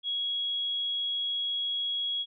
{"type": "tone", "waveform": "sine", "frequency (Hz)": 3322, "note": "G#7", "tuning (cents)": 0, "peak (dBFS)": -28, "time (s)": [0.03, 2.26], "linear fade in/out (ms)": 50, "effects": []}